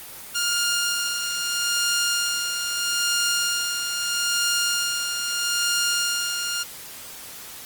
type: tone with tremolo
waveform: 10% pulse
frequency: 1409 Hz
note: F6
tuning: 15 cents sharp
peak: -12 dBFS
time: 0.34-6.64 s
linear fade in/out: 20 ms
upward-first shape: sine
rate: 0.78 Hz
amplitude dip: 45%
effects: white hiss -39 dBFS RMS until 7.65 s + Opus 24 kbps